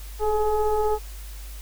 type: tone with frequency modulation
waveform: sine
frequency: 427.8 Hz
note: A4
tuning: 49 cents flat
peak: -19 dBFS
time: 0.19-0.99 s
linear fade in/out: 50 ms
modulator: 420 Hz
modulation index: 1.1
effects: added 50 Hz sine -35 dBFS peak until 1.61 s + white hiss -46 dBFS RMS until 1.61 s